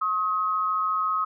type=tone pair together; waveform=sine; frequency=1082 / 1268.3 Hz; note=C#6 / D#6; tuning=-42 / +33 cents; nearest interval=minor third; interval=275 cents; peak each=-29 / -23 dBFS; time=0.01-1.25 s; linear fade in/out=10 ms; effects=none